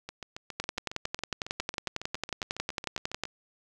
two click trains, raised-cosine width 0.2 ms, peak -13 / -21 dBFS, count 30 / 24, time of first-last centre 0.6-3.236 / 0.09-3.254 s, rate 11 / 7.27 Hz, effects none

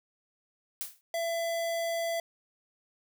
blue noise with exponential decay, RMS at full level -32 dBFS, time 0.81-1.01 s, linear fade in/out 0 ms, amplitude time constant 42 ms
square tone, 670 Hz, E5, 28 cents sharp, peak -30 dBFS, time 1.14-2.2 s, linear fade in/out 2 ms
effects none

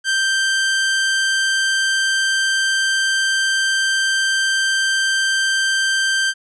sawtooth tone, 1568 Hz, G6, in tune, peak -12 dBFS, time 0.04-6.34 s, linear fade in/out 50 ms, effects resampled to 22050 Hz

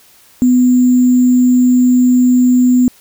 sine tone with sample-and-hold, 250 Hz, B3, 21 cents sharp, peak -6 dBFS, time 0.42-2.88 s, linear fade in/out 0 ms, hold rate 7350 Hz, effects white hiss -46 dBFS RMS until 3 s

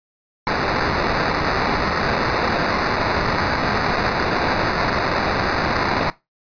white noise with sample-and-hold, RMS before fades -20 dBFS, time 0.47-6.1 s, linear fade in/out 0 ms, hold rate 3150 Hz, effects noise-tail reverb RT60 0.2 s tail -18 dB re dry + resampled to 11025 Hz

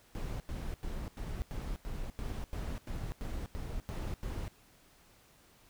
brown noise bursts, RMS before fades -38 dBFS, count 13, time 0.15-4.48 s, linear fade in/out 0 ms, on 250 ms, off 90 ms, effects pink hiss -63 dBFS RMS until 5.69 s

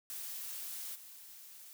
blue noise with level steps, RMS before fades -43 / -53 dBFS, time 0.1-1.73 s, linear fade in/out 0 ms, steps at 0.94 s, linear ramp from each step 20 ms, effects none

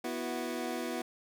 25% pulse chord, B suspended fourth, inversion none, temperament equal with one note detuned, 245.7 / 329.6 / 370 Hz, B3 / E4 / F#4, -9 / 0 / 0 cents, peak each -34 / -35 / -36 dBFS, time 0.04-1.02 s, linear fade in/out 5 ms, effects none

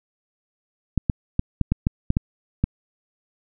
clicks, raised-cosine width 5 ms, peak -6 dBFS, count 9, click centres 0.977 / 1.098 / 1.394 / 1.613 / 1.72 / 1.869 / 2.104 / 2.169 / 2.64 s, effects none

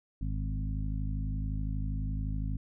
harmonic tone with a mistuned harmonic, 52 Hz, G#1, 3 cents sharp, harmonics 1 / 2 / 3 / 4 / 5, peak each -32 / -37 / -39 / -44 / -43 dBFS, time 0.21-2.57 s, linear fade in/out 5 ms, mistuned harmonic 1, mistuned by -46 cents, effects none

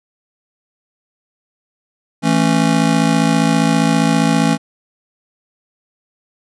square chord, A major, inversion second, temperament just, 165 / 220 / 275 Hz, E3 / A3 / C#4, +2 / 0 / -14 cents, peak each -17 dBFS, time 2.22-4.58 s, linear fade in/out 50 ms, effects resampled to 24000 Hz

